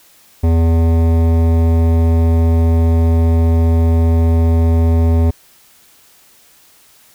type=tone with hard clipping; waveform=sine; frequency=82.5 Hz; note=E2; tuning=2 cents sharp; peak=-11 dBFS; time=0.43-5.31 s; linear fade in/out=10 ms; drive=15 dB; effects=white hiss -48 dBFS RMS until 7.14 s